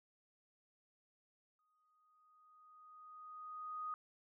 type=tone with exponential growth; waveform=sine; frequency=1244.5 Hz; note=D#6; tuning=in tune; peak=-39 dBFS; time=1.59-3.94 s; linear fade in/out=1 ms; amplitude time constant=510 ms; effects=none